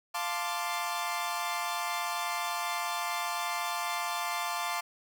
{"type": "chord", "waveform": "sawtooth", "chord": "D minor seventh", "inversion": "first", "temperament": "equal", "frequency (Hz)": [698.5, 880, 1046.5, 1174.7], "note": ["F5", "A5", "C6", "D6"], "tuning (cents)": [0, 0, 0, 0], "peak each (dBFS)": -33, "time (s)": [0.14, 4.81], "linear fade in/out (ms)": 10, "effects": []}